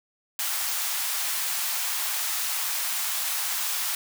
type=high-pass noise; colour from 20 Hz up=white; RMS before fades=-28 dBFS; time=0.39-3.95 s; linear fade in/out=2 ms; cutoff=750 Hz; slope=24 dB/octave; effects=none